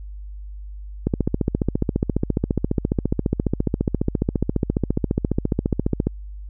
click train, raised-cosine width 3 ms, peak -6 dBFS, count 74, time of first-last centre 1.07-6.07 s, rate 14.6 Hz, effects added 50 Hz sine -32 dBFS peak until 6.49 s

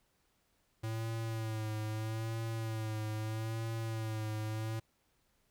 square tone with vibrato, 110.7 Hz, A2, 11 cents sharp, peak -36 dBFS, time 0.83-4.8 s, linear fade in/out 10 ms, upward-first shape sine, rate 0.78 Hz, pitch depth 43 cents each way, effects pink hiss -75 dBFS RMS until 5.5 s

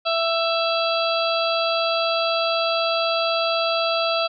harmonic tone, 664 Hz, E5, 12 cents sharp, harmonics 1 / 2 / 4 / 5 / 6 / 7, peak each -22 / -25 / -28 / -29 / -30 / -30 dBFS, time 0.05-4.28 s, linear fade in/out 20 ms, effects none

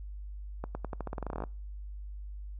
accelerating click train, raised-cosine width 1 ms, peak -22 dBFS, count 17, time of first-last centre 0.64-1.438 s, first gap 110 ms, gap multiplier 0.88, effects noise-tail reverb RT60 0.4 s tail -26 dB re dry + added 50 Hz sine -39 dBFS peak until 2.59 s

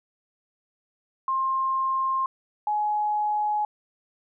sine tone pair in turn, 1060 / 841.3 Hz, C6 / G#5, +22 / +22 cents, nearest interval major third, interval 400 cents, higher first, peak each -22 dBFS, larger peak neither, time 1.28-2.26 / 2.67-3.65 s, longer neither, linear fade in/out 2 ms, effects none

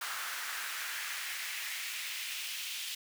pink noise with high-pass filter sweep, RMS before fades -39 dBFS, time 0.01-2.95 s, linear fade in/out 5 ms, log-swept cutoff 1300 to 3000 Hz, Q 2, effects none

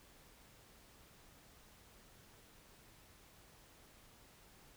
silence, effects pink hiss -63 dBFS RMS until 4.76 s

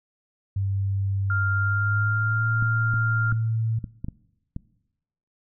sine tone with pitch glide, 98 to 112.57 Hz, G2 to A2, 0 to +40 cents, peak -22 dBFS, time 0.56-3.79 s, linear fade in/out 5 ms, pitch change +240 cents, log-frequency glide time 1.51-2.48 s
sine tone, 1396.9 Hz, F6, in tune, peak -24 dBFS, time 1.3-3.32 s, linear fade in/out 2 ms
clicks, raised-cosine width 5 ms, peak -19 dBFS, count 7, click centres 2.625 / 2.939 / 3.325 / 3.842 / 4.045 / 4.085 / 4.564 s
effects noise-tail reverb RT60 0.9 s tail -21 dB re dry

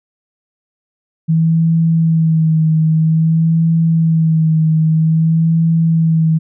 sine tone with vibrato, 161.2 Hz, E3, 38 cents flat, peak -9 dBFS, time 1.28-6.39 s, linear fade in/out 20 ms, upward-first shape sine, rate 0.51 Hz, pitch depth 32 cents each way, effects none

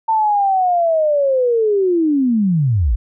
sine linear sweep, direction down, 901 to 45.05 Hz, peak -12 dBFS, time 0.08-2.96 s, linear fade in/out 10 ms, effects none

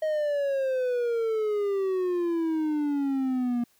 triangle exponential sweep, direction down, 630 to 236.7 Hz, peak -22 dBFS, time 0.02-3.64 s, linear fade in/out 5 ms, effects white hiss -65 dBFS RMS until 3.79 s

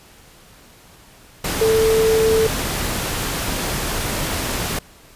sine tone in noise, 443.2 Hz, A4, 13 cents sharp, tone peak -13 dBFS, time 1.61-2.47 s, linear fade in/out 5 ms, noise pink, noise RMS -23 dBFS, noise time 1.44-4.79 s, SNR +7 dB, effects pink hiss -47 dBFS RMS until 5.15 s + resampled to 32000 Hz

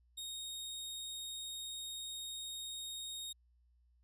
sawtooth tone, 3729 Hz, A#7, in tune, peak -39 dBFS, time 0.17-3.33 s, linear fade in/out 10 ms, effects added 60 Hz sine -67 dBFS peak until 4.03 s + resampled to 32000 Hz

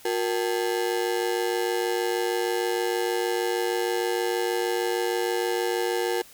35% pulse ring-modulated tone, 415.3 Hz, G#4, in tune, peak -19 dBFS, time 0.05-6.22 s, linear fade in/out 5 ms, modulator 53.2 Hz, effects white hiss -50 dBFS RMS until 6.33 s

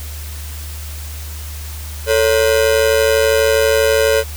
45% pulse ring-modulated tone, 499.5 Hz, B4, 20 cents sharp, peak -8 dBFS, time 2.06-4.24 s, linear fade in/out 50 ms, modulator 56.1 Hz, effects added 75 Hz sine -26 dBFS peak until 4.36 s + white hiss -34 dBFS RMS until 4.36 s

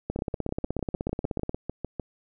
two click trains, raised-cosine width 2 ms, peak -17 / -15 dBFS, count 13 / 24, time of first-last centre 0.19-1.997 / 0.1-1.494 s, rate 6.64 / 16.5 Hz, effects none

